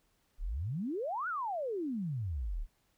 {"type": "exponential two-way sweep", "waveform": "sine", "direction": "up then down", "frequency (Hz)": [30.86, 1500, 30.86], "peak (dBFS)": -33, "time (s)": [0.38, 2.67], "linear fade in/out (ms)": 50, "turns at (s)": 1.28, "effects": ["pink hiss -74 dBFS RMS until 2.97 s"]}